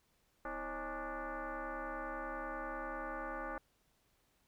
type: tone with frequency modulation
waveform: sine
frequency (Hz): 323.1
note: E4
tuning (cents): -35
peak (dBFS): -39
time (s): 0.45-3.58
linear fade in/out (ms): 2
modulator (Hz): 288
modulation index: 4.6
effects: pink hiss -75 dBFS RMS until 4.47 s